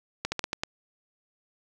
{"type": "clicks", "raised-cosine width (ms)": 0.2, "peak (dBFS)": -11, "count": 6, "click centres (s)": [0.25, 0.32, 0.393, 0.441, 0.531, 0.635], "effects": []}